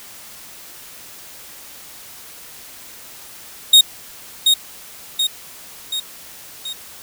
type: tone with echo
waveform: 40% pulse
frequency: 3729 Hz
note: A#7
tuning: in tune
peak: -4 dBFS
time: 3.73-3.81 s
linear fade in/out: 5 ms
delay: 730 ms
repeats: 4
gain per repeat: -5 dB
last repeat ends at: 6.73 s
effects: white hiss -39 dBFS RMS until 7.02 s